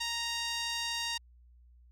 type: tone with band-pass filter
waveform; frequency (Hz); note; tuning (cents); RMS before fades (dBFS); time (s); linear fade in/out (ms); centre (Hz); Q
sawtooth; 932.3; A#5; 0; -35; 0-1.18; 10; 4300; 1.3
effects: added 60 Hz sine -56 dBFS peak until 1.91 s